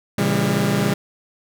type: chord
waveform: sawtooth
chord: A# diminished seventh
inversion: none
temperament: just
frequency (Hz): 116.54 / 139.85 / 167.82 / 201.4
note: A#2 / C#3 / E3 / G3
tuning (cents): 0 / +16 / +31 / +47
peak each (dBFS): -22 / -19 / -20 / -16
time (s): 0.18-0.94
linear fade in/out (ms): 5
effects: none